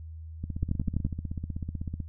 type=two click trains; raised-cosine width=5 ms; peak=-22 / -15 dBFS; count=26 / 6; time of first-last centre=0.44-2.002 / 0.63-1.05 s; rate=16 / 11.9 Hz; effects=noise-tail reverb RT60 0.1 s tail -23 dB re dry + added 80 Hz sine -39 dBFS peak until 2.08 s